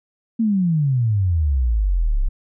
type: exponential sweep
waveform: sine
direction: down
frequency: 233.1 to 30.87 Hz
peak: -15 dBFS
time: 0.39-2.29 s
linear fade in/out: 10 ms
effects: none